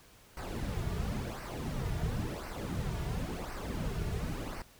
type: noise with flanger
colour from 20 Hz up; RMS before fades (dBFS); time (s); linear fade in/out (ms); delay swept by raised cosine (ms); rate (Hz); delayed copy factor
brown; -36; 0.37-4.62; 2; 0.28 to 3.88; 0.95; -0.7
effects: pink hiss -59 dBFS RMS until 4.79 s